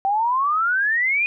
sine exponential sweep, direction up, 767 to 2489 Hz, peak -17 dBFS, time 0.05-1.26 s, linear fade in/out 0 ms, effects none

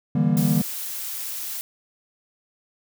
triangle chord, E half-diminished seventh, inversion third, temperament just, 148.33 / 164.81 / 197.78 / 237.3 Hz, D3 / E3 / G3 / Bb3, +18 / 0 / +16 / +31 cents, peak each -21 dBFS, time 0.15-0.62 s, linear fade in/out 5 ms
blue noise, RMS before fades -31 dBFS, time 0.37-1.61 s, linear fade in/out 0 ms
effects none

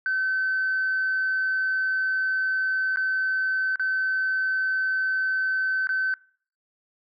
sine tone with dropouts, 1531 Hz, G6, 41 cents flat, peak -21 dBFS, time 0.06-6.14 s, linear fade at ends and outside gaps 1 ms, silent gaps 2.96-2.971 / 3.758-3.796 / 5.871-5.891 s, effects noise-tail reverb RT60 0.5 s tail -24 dB re dry + tanh soft clip ceiling -18 dBFS

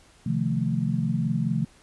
sine chord, F dominant seventh, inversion second, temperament equal, 130.81 / 155.56 / 174.61 / 220 Hz, C3 / Eb3 / F3 / A3, 0 / 0 / 0 / 0 cents, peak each -28 dBFS, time 0.26-1.65 s, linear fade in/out 5 ms, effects pink hiss -56 dBFS RMS until 1.82 s + resampled to 24000 Hz

